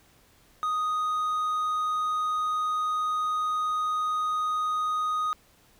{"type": "tone", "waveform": "triangle", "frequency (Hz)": 1244.5, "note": "D#6", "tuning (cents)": 0, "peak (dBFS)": -23, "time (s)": [0.63, 5.33], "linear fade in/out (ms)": 0, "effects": ["pink hiss -60 dBFS RMS until 5.79 s"]}